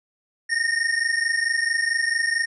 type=tone pair together; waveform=square; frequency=1829 / 1853.5 Hz; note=A#6 / A#6; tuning=-33 / -10 cents; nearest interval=unison; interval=23 cents; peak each=-24 dBFS; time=0.49-2.46 s; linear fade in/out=20 ms; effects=resampled to 24000 Hz